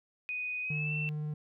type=tone with pitch glide; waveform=sine; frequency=2489 to 2683 Hz; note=D#7 to E7; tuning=0 to +30 cents; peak=-33 dBFS; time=0.29-1.09 s; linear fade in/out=0 ms; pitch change=+130 cents; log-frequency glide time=0.62-0.94 s
type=tone with vibrato; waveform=triangle; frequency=151.3 Hz; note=D#3; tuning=48 cents flat; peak=-31 dBFS; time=0.7-1.34 s; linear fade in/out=5 ms; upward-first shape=triangle; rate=19 Hz; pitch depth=13 cents each way
effects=none